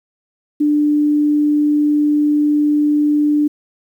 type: tone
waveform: sine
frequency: 296.4 Hz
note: D4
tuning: 16 cents sharp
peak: -11 dBFS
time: 0.6-3.48 s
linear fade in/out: 10 ms
effects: 8-bit